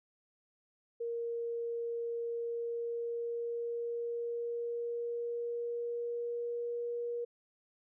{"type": "tone with pitch glide", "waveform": "sine", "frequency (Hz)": [467.6, 475.5], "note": ["A#4", "A#4"], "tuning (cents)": [5, 34], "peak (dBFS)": -34, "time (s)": [1, 7.25], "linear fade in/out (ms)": 10, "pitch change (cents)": 29, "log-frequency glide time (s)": [2.25, 6.88], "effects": []}